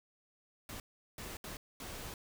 pink noise bursts at uneven times, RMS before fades -45 dBFS, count 4, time 0.69-0.8 / 1.18-1.37 / 1.44-1.57 / 1.8-2.14 s, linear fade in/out 2 ms, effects none

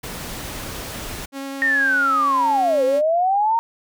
pink noise, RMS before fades -31 dBFS, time 0.03-1.26 s, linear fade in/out 10 ms
sawtooth tone with vibrato, 273.7 Hz, C#4, 22 cents flat, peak -24 dBFS, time 1.32-3.02 s, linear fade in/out 50 ms, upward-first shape triangle, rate 9.7 Hz, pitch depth 8 cents each way
sine linear two-way sweep, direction down then up, 1864.7 to 504 to 933 Hz, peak -15 dBFS, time 1.62-3.59 s, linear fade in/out 0 ms, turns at 2.84 s
effects none

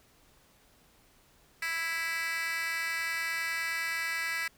10% pulse tone with high-pass filter, 329.6 Hz, E4, in tune, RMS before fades -33 dBFS, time 1.62-4.48 s, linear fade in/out 5 ms, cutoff 2000 Hz, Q 2.9, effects pink hiss -63 dBFS RMS until 4.57 s

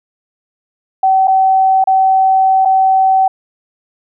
sine tone with dropouts, 764 Hz, G5, 45 cents flat, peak -7 dBFS, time 1.03-3.28 s, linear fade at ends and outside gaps 5 ms, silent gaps 1.274-1.279 / 1.841-1.872 / 2.651-2.655 s, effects none

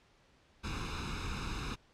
pink noise with comb filter, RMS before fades -38 dBFS, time 0.63-1.76 s, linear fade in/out 20 ms, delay 0.78 ms, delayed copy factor +0.8, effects pink hiss -66 dBFS RMS until 1.93 s + low-pass 5000 Hz 12 dB/octave

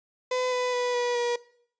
35% pulse tone with pitch steps, 505 / 498.6 / 492.3 / 486.1 / 480 Hz, B4 / B4 / B4 / B4 / B4, +39 / +16 / -6 / -28 / -49 cents, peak -23 dBFS, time 0.31-1.36 s, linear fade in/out 5 ms, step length 210 ms, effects noise-tail reverb RT60 0.6 s tail -20 dB re dry + resampled to 16000 Hz

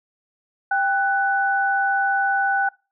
sine tone pair together, 789.3 / 1490 Hz, G5 / F#6, +12 / +12 cents, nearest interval major seventh, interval 1100 cents, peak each -20 dBFS, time 0.71-2.69 s, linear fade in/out 5 ms, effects noise-tail reverb RT60 0.3 s tail -24 dB re dry

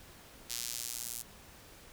square tone with high-pass filter sweep, 59.6 Hz, A#1, 39 cents sharp, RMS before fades -40 dBFS, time 0.49-1.23 s, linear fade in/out 20 ms, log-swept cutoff 4900 to 8500 Hz, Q 1, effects pink hiss -55 dBFS RMS until 1.92 s

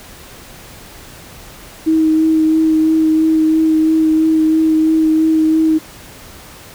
sine tone with vibrato, 316.8 Hz, D#4, 31 cents sharp, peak -9 dBFS, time 1.86-5.79 s, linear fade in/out 20 ms, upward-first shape sine, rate 3 Hz, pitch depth 14 cents each way, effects pink hiss -37 dBFS RMS until 6.74 s

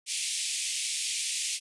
white band-pass noise, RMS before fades -32 dBFS, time 0.06-1.6 s, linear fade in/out 50 ms, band 2200 to 10000 Hz, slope 48 dB/octave, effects resampled to 24000 Hz

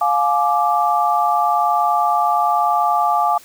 sine chord, D diminished, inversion first, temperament just, 704.8 / 845.8 / 1174.7 Hz, F5 / Ab5 / D6, +16 / +31 / 0 cents, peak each -18 dBFS, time 0.01-3.38 s, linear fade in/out 5 ms, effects white hiss -45 dBFS RMS until 3.44 s

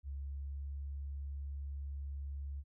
sine tone with pitch glide, 69.4 to 70.08 Hz, C#2 to C#2, +3 to +19 cents, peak -39 dBFS, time 0.03-2.64 s, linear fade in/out 50 ms, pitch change +16 cents, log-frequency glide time 0.13-0.72 s, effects none

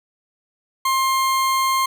40% pulse tone, 1060 Hz, C6, 22 cents sharp, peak -16 dBFS, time 0.85-1.86 s, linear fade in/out 5 ms, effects none

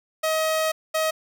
sawtooth tone pair in turn, 633 / 633 Hz, D#5 / D#5, +30 / +30 cents, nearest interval unison, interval 0 cents, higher neither, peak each -17 dBFS, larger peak neither, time 0.23-0.72 / 0.94-1.11 s, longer first, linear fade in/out 10 ms, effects none

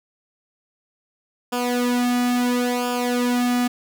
sawtooth tone with flanger, 245.3 Hz, B3, 12 cents flat, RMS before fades -21 dBFS, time 1.52-3.68 s, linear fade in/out 10 ms, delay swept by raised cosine 0.49 to 2.19 ms, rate 0.73 Hz, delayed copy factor -0.8, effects none

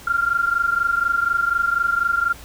sine tone pair together, 1380.9 / 1405 Hz, F6 / F6, -20 / +10 cents, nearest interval unison, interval 30 cents, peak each -19 / -21 dBFS, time 0.07-2.33 s, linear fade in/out 5 ms, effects added 60 Hz sine -44 dBFS peak until 2.44 s + pink hiss -42 dBFS RMS until 2.44 s

